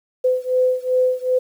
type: beating tone pair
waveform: sine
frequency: 507 / 509.6 Hz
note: B4 / C5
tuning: +45 / -46 cents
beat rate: 2.6 Hz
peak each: -18 / -19 dBFS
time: 0.24-1.39 s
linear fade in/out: 10 ms
effects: 8-bit